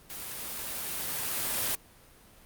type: noise with level ramp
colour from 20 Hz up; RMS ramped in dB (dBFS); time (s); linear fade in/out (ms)
white; -40 to -29; 0.1-1.75; 0
effects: pink hiss -56 dBFS RMS until 2.45 s + Opus 32 kbps